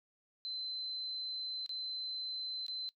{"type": "tone with dropouts", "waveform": "sine", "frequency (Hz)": 4064, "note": "B7", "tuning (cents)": 49, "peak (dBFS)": -38, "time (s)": [0.45, 2.89], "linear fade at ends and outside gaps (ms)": 0, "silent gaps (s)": [[1.662, 1.693], [2.665, 2.682]], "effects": ["noise-tail reverb RT60 0.1 s tail -20 dB re dry"]}